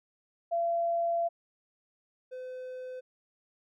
sine / triangle tone pair in turn, 680 / 509.4 Hz, F5 / C5, -46 / -46 cents, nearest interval perfect fourth, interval 500 cents, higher first, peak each -26 / -36 dBFS, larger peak first, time 0.51-1.29 / 2.31-3.01 s, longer first, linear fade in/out 20 ms, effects none

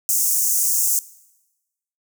pink high-pass noise, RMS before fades -19 dBFS, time 0.09-0.99 s, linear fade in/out 0 ms, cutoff 6200 Hz, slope 48 dB/octave, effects noise-tail reverb RT60 1.0 s tail -20 dB re dry

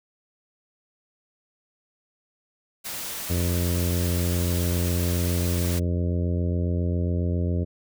white noise, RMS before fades -33 dBFS, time 2.84-5.8 s, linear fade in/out 20 ms
harmonic tone, 87.31 Hz, F2, in tune, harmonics 1 / 2 / 3 / 4 / 5 / 6 / 7, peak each -23 / -29 / -33 / -35 / -37 / -39 / -40 dBFS, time 3.29-7.65 s, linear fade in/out 20 ms
effects none

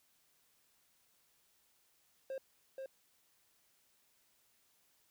triangle tone with echo, 533 Hz, C5, 32 cents sharp, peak -37 dBFS, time 2.3-2.38 s, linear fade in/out 2 ms, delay 480 ms, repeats 1, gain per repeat -3 dB, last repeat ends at 2.86 s, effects white hiss -73 dBFS RMS until 5.1 s

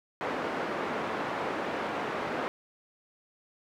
pink band-pass noise, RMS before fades -33 dBFS, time 0.21-2.48 s, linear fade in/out 0 ms, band 320 to 1600 Hz, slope 12 dB/octave, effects none

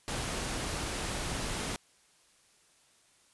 pink noise, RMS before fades -35 dBFS, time 0.08-1.76 s, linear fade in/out 0 ms, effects white hiss -65 dBFS RMS until 3.33 s + resampled to 24000 Hz

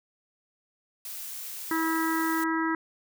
blue noise, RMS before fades -38 dBFS, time 1.05-2.44 s, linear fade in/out 2 ms
harmonic tone, 324 Hz, E4, 30 cents flat, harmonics 1 / 3 / 4 / 5 / 6, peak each -27 / -32 / -33 / -34 / -35 dBFS, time 1.71-2.75 s, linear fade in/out 2 ms
effects none

